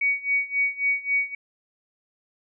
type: tone with tremolo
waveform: sine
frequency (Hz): 2250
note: C#7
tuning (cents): +25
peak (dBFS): -18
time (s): 0.01-1.35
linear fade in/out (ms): 5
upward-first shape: sine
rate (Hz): 3.7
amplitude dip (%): 90
effects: none